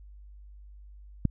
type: click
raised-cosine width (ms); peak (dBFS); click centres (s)
5; -11; 1.253
effects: added 50 Hz sine -46 dBFS peak until 1.3 s